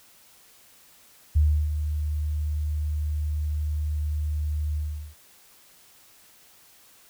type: tone with ADSR envelope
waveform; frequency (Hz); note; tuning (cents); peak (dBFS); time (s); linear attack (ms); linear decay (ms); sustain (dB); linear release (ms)
sine; 75.5; D2; +48; -15; 1.35-5.15; 16; 320; -9; 390
effects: white hiss -55 dBFS RMS until 7.09 s